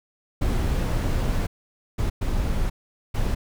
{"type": "noise bursts at uneven times", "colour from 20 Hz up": "brown", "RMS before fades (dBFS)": -23, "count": 4, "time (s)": [[0.41, 1.47], [1.98, 2.1], [2.21, 2.7], [3.14, 3.35]], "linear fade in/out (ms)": 10, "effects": []}